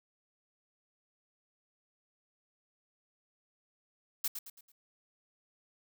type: noise with echo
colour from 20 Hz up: blue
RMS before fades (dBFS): -32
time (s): 4.24-4.28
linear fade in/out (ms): 5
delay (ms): 110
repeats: 4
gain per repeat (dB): -8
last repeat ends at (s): 4.72
effects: none